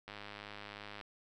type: click train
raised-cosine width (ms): 0.3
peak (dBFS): -30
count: 97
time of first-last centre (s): 0.08-1.012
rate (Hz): 103
effects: none